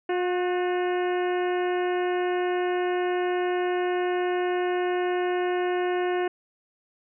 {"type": "harmonic tone with a mistuned harmonic", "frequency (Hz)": 358.9, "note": "F4", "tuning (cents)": 47, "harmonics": [1, 2, 3, 4, 5, 6, 7, 8], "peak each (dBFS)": [-24, -30, -38, -38, -37, -43, -44, -44], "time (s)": [0.09, 6.28], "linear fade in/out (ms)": 5, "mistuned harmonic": 4, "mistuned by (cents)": 54, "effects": []}